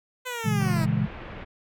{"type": "linear sweep", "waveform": "10% pulse", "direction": "down", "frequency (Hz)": [511, 311.1], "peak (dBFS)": -22, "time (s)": [0.25, 0.86], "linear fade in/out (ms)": 20}
{"type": "chord", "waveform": "sine", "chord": "A# half-diminished seventh", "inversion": "none", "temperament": "equal", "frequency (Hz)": [116.54, 138.59, 164.81, 207.7], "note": ["A#2", "C#3", "E3", "G#3"], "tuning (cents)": [0, 0, 0, 0], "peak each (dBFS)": -27, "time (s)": [0.44, 1.07], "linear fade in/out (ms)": 20}
{"type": "low-pass noise", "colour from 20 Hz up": "pink", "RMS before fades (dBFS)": -39, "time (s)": [0.59, 1.45], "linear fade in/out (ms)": 20, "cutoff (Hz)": 2700, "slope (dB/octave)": 24}
{"effects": []}